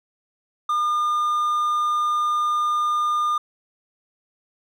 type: tone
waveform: triangle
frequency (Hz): 1210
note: D#6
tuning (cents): -49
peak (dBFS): -17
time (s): 0.69-3.38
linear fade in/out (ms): 5
effects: none